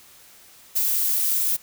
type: noise with ADSR envelope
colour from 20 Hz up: violet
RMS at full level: -20 dBFS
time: 0.75-1.57 s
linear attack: 17 ms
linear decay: 24 ms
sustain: -2 dB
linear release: 17 ms
effects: white hiss -50 dBFS RMS until 1.62 s